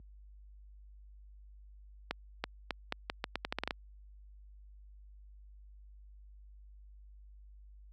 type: accelerating click train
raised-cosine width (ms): 0.3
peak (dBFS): -17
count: 13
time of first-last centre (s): 2.11-3.708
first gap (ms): 330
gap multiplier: 0.81
effects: added 50 Hz sine -33 dBFS peak until 7.92 s + high-pass 150 Hz 12 dB/octave